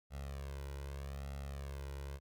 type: tone with flanger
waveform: sawtooth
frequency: 69.3 Hz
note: C#2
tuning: in tune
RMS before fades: -44 dBFS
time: 0.1-2.2 s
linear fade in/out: 50 ms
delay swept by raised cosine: 1.5 to 2.05 ms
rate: 0.81 Hz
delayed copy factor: +0.95
effects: none